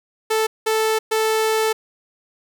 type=tone bursts at uneven times; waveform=sawtooth; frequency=439.4 Hz; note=A4; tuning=2 cents flat; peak=-13 dBFS; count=3; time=0.3-0.47 / 0.66-0.99 / 1.11-1.73 s; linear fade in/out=10 ms; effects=none